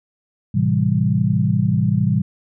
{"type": "chord", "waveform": "sine", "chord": "A minor seventh", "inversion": "none", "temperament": "equal", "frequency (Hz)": [110, 130.81, 164.81, 196], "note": ["A2", "C3", "E3", "G3"], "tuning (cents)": [0, 0, 0, 0], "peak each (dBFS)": -20, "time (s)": [0.54, 2.22], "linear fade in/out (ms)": 10, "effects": []}